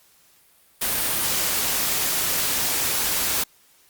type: noise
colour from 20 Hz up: white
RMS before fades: -23 dBFS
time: 0.81-3.44 s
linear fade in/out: 10 ms
effects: white hiss -57 dBFS RMS until 3.89 s + Opus 48 kbps